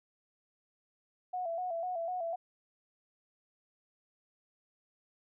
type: tone with vibrato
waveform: sine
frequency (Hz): 698.5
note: F5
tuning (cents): 0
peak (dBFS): -33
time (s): 1.33-2.36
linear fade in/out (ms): 10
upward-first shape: square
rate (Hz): 4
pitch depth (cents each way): 76
effects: none